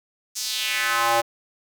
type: tone with high-pass filter sweep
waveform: square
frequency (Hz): 116.54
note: A#2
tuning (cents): 0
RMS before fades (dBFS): -23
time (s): 0.35-1.22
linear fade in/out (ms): 20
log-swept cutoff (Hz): 6200 to 630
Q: 2.3
effects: none